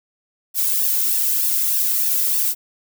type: noise with flanger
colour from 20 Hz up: violet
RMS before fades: -19 dBFS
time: 0.54-2.55 s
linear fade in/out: 50 ms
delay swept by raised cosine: 1.1 to 1.95 ms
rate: 3.3 Hz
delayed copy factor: +0.75
effects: none